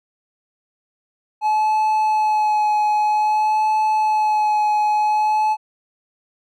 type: tone with vibrato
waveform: triangle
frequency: 854 Hz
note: G#5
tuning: 48 cents sharp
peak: -13 dBFS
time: 1.41-5.57 s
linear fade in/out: 50 ms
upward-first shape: sine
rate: 0.52 Hz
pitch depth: 19 cents each way
effects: none